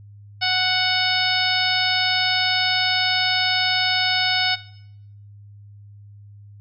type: harmonic tone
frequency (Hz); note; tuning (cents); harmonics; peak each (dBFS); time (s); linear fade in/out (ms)
740; F#5; 0; 1 / 2 / 3 / 4 / 5 / 6 / 7; -26 / -26 / -26 / -26 / -26 / -26 / -26; 0.41-4.56; 20
effects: noise-tail reverb RT60 0.8 s tail -19 dB re dry + added 102 Hz sine -41 dBFS peak until 6.6 s